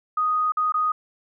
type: tone with dropouts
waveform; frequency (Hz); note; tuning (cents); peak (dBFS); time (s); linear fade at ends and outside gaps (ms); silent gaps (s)
sine; 1244.5; D#6; 0; -19; 0.17-0.92; 5; 0.521-0.57 / 0.722-0.741
effects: none